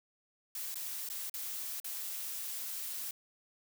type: noise with dropouts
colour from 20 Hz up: blue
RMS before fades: -40 dBFS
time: 0.55-3.11 s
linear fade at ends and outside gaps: 2 ms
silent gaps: 0.744-0.755 / 1.089-1.099 / 1.297-1.34 / 1.801-1.844 s
effects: none